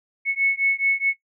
sine beating tone pair, 2200 / 2204.7 Hz, C#7 / C#7, -14 / -10 cents, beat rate 4.7 Hz, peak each -21 dBFS, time 0.25-1.14 s, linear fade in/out 50 ms, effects noise-tail reverb RT60 0.1 s tail -17 dB re dry

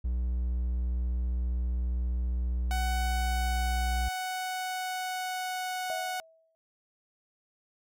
triangle tone with vibrato, 61 Hz, B1, 21 cents flat, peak -25 dBFS, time 0.04-4.09 s, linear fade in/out 10 ms, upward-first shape triangle, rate 15 Hz, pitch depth 10 cents each way
sawtooth tone with pitch glide, 747 to 737.6 Hz, F#5 to F#5, +16 to -6 cents, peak -28 dBFS, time 2.71-6.2 s, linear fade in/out 0 ms, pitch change -22 cents, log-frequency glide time 3-5.97 s
sine tone with exponential decay, 649 Hz, E5, 27 cents flat, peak -32 dBFS, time 5.9-6.55 s, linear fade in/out 0 ms, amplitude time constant 140 ms
effects none

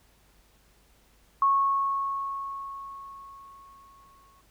sine tone with exponential decay, 1100 Hz, C#6, 14 cents flat, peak -18 dBFS, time 1.42-4.41 s, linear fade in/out 2 ms, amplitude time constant 650 ms, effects added 50 Hz sine -63 dBFS peak until 4.5 s + pink hiss -63 dBFS RMS until 4.5 s

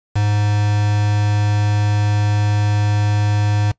triangle tone with quantisation, 103.9 Hz, G#2, 1 cent sharp, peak -12 dBFS, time 0.15-3.72 s, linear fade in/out 10 ms, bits 4, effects noise-tail reverb RT60 0.1 s tail -21 dB re dry + resampled to 16000 Hz

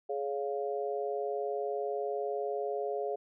harmonic tone, 140 Hz, C#3, 18 cents sharp, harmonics 3 / 4 / 5, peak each -34 / -37 / -37 dBFS, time 0.09-3.16 s, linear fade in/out 10 ms, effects none

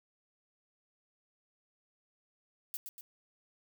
violet noise with echo, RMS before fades -39 dBFS, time 2.74-2.77 s, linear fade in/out 0 ms, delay 120 ms, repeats 2, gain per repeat -5 dB, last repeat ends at 3.01 s, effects none

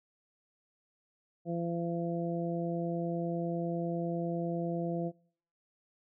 harmonic tone, 170 Hz, F3, 46 cents flat, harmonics 1 / 2 / 3 / 4, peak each -34 / -37 / -39 / -40 dBFS, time 1.45-5.12 s, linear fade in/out 50 ms, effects noise-tail reverb RT60 0.6 s tail -25 dB re dry

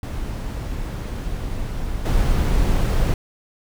brown noise with level steps, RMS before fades -26 / -18 dBFS, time 0.03-3.14 s, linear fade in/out 2 ms, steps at 2.05 s, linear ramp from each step 10 ms, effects none

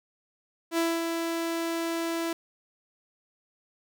sawtooth tone with ADSR envelope, 332.6 Hz, E4, 16 cents sharp, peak -19 dBFS, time 0.71-2.33 s, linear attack 68 ms, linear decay 230 ms, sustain -5 dB, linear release 3 ms, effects none

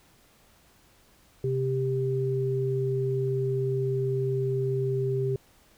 sine tone pair together, 130.81 / 394.4 Hz, C3 / G4, 0 / +11 cents, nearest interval octave + perfect fifth, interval 1911 cents, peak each -27 dBFS, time 1.44-5.36 s, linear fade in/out 2 ms, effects pink hiss -60 dBFS RMS until 5.77 s

